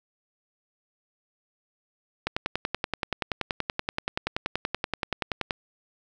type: click train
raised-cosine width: 0.3 ms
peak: -10 dBFS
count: 35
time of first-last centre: 2.27-5.508 s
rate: 10.5 Hz
effects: none